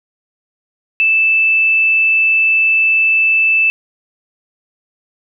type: tone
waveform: sine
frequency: 2637 Hz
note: E7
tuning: in tune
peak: -9 dBFS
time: 1-3.7 s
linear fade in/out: 0 ms
effects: none